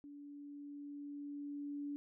sine tone with level ramp, 287.7 Hz, D4, 36 cents flat, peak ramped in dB -50 to -39 dBFS, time 0.04-1.96 s, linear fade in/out 0 ms, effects none

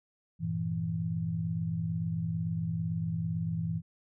sine chord, E diminished, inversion first, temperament equal with one note detuned, 98 / 115.8 / 164.81 Hz, G2 / Bb2 / E3, 0 / -11 / 0 cents, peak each -37 / -37 / -31 dBFS, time 0.39-3.82 s, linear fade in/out 50 ms, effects none

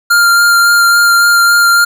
square tone with vibrato, 1396.9 Hz, F6, in tune, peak -6 dBFS, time 0.1-1.85 s, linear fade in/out 10 ms, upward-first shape sine, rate 3.6 Hz, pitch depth 11 cents each way, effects none

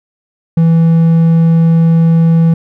triangle tone, 164.81 Hz, E3, in tune, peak -3 dBFS, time 0.57-2.54 s, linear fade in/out 5 ms, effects none

